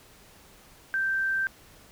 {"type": "tone", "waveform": "sine", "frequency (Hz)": 1565, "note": "G6", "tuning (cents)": -3, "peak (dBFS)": -24, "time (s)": [0.94, 1.47], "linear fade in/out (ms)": 0, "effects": ["pink hiss -54 dBFS RMS until 1.91 s"]}